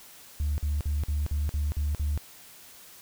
sine tone bursts, 73.8 Hz, D2, 9 cents sharp, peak -23 dBFS, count 8, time 0.4-2.176 s, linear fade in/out 0 ms, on 180 ms, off 48 ms, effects tanh soft clip ceiling -22 dBFS + white hiss -50 dBFS RMS until 3.01 s

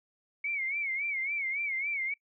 sine tone with vibrato, 2217 Hz, C#7, in tune, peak -30 dBFS, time 0.44-2.14 s, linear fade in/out 5 ms, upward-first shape sine, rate 3.6 Hz, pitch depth 110 cents each way, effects noise-tail reverb RT60 0.1 s tail -21 dB re dry

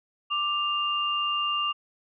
sine tone pair together, 1180.7 / 2800 Hz, D6 / F7, +9 / +4 cents, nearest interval octave + minor third, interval 1495 cents, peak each -27 dBFS, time 0.3-1.73 s, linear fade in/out 20 ms, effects none

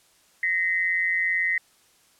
sine tone pair together, 1864 / 2042 Hz, A#6 / C7, -1 / -43 cents, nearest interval major second, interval 158 cents, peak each -24 dBFS, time 0.43-1.58 s, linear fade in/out 2 ms, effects white hiss -60 dBFS RMS until 2.19 s + low-pass 11000 Hz 12 dB/octave

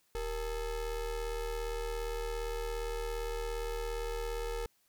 square ring-modulated tone, 214.3 Hz, A3, 45 cents flat, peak -32 dBFS, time 0.15-4.66 s, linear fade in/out 0 ms, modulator 253 Hz, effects white hiss -72 dBFS RMS until 4.88 s

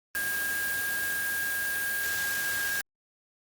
sine tone in noise, 1622 Hz, G#6, 41 cents flat, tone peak -29 dBFS, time 0.15-2.81 s, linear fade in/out 0 ms, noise white, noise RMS -34 dBFS, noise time 0.15-2.81 s, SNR +2 dB, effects Opus 32 kbps

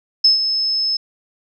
sine tone with ADSR envelope, 5210 Hz, E8, 21 cents flat, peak -7 dBFS, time 0.24-0.97 s, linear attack 8 ms, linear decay 130 ms, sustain -9 dB, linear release 6 ms, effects none

